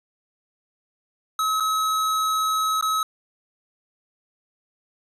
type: tone with dropouts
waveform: square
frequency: 1283 Hz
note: E6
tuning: 47 cents flat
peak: -21 dBFS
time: 1.39-3.03 s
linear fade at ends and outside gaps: 2 ms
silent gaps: 1.6-1.605 / 2.811-2.825 s
effects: resampled to 32000 Hz + 10-bit